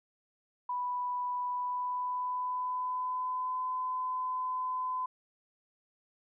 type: tone with pitch glide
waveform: sine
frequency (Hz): 987.8 to 1015.6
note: B5 to B5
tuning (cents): 0 to +48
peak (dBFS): -31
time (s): 0.69-5.06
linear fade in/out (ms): 5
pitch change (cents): +48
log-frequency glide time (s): 1.49-3.62
effects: none